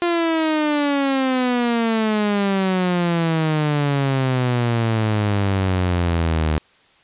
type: exponential sweep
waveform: sawtooth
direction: down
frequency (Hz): 349.2 to 76.4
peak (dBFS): -13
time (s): 0.02-6.58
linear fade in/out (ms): 0
effects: white hiss -54 dBFS RMS until 7.03 s + resampled to 8000 Hz